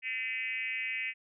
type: tone with frequency modulation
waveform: sine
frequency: 2289 Hz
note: D7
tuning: 45 cents flat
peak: -32 dBFS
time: 0.02-1.14 s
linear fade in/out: 50 ms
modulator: 243 Hz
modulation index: 1.6
effects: none